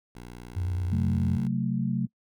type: tone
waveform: 10% pulse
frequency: 60 Hz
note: B1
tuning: 49 cents flat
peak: -33 dBFS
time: 0.15-1.48 s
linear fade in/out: 5 ms
type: tone with vibrato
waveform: sine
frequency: 90.2 Hz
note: F#2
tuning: 44 cents flat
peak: -26 dBFS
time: 0.56-1.37 s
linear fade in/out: 5 ms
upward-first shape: sine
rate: 9.3 Hz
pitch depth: 51 cents each way
type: chord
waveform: sine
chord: F# diminished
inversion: second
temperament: just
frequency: 133.2 / 185 / 222 Hz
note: C3 / F#3 / A3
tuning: +31 / 0 / +16 cents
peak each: -29 dBFS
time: 0.91-2.07 s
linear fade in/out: 20 ms
effects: noise-tail reverb RT60 0.1 s tail -26 dB re dry